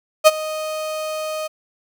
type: tone with ADSR envelope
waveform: 35% pulse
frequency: 622.3 Hz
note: D#5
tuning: in tune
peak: -3 dBFS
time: 0.24-1.48 s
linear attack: 31 ms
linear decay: 31 ms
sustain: -19 dB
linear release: 16 ms
effects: none